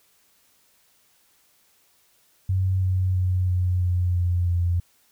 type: tone with pitch steps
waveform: sine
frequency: 94.1 / 92.91 / 91.74 / 90.58 / 89.44 / 88.31 / 87.19 Hz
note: F#2 / F#2 / F#2 / F#2 / F2 / F2 / F2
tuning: +30 / +8 / -14 / -36 / +42 / +20 / -2 cents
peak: -19 dBFS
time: 2.49-4.8 s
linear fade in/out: 5 ms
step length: 330 ms
effects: white hiss -62 dBFS RMS until 5.11 s